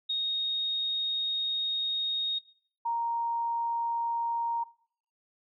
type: tone pair in turn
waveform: sine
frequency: 3729 / 932.2 Hz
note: A#7 / A#5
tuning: 0 / 0 cents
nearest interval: 2 octaves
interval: 2400 cents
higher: first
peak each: -27 dBFS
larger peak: neither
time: 0.09-2.39 / 2.85-4.64 s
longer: first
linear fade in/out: 10 ms
effects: noise-tail reverb RT60 0.6 s tail -21 dB re dry